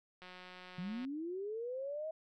click train, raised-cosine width 0.3 ms, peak -36 dBFS, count 152, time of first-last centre 0.22-1.05 s, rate 182 Hz
sine linear sweep, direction up, 166.1 to 643 Hz, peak -38 dBFS, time 0.78-2.11 s, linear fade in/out 5 ms
effects none

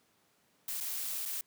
blue noise with dropouts, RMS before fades -37 dBFS, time 0.68-1.41 s, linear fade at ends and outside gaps 2 ms, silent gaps 0.803-0.808 / 1.254-1.258 s, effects pink hiss -70 dBFS RMS until 1.46 s + high-pass 150 Hz 12 dB/octave

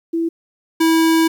sine / square tone pair in turn, 331.7 / 325.4 Hz, E4 / E4, +11 / -22 cents, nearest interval unison, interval 33 cents, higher first, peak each -16 / -12 dBFS, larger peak second, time 0.13-0.29 / 0.8-1.28 s, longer second, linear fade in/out 10 ms, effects 9-bit

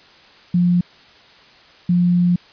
sine tone pair in turn, 176.4 / 176.4 Hz, F3 / F3, +18 / +18 cents, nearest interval unison, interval 0 cents, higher neither, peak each -12 dBFS, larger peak neither, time 0.54-0.81 / 1.89-2.36 s, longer second, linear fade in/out 5 ms, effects white hiss -47 dBFS RMS until 2.52 s + resampled to 11025 Hz

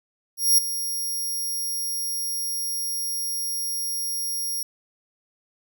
5% pulse tone with ADSR envelope, 5600 Hz, F8, 4 cents sharp, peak -7 dBFS, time 0.37-4.63 s, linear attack 210 ms, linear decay 7 ms, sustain -13 dB, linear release 3 ms, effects none

